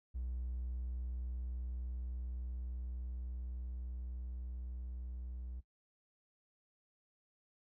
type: tone with level ramp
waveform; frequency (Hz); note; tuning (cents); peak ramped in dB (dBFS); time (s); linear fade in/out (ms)
triangle; 61.74; B1; 0; -35 to -40; 0.14-5.61; 20
effects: noise-tail reverb RT60 0.1 s tail -18 dB re dry + tanh soft clip ceiling -31 dBFS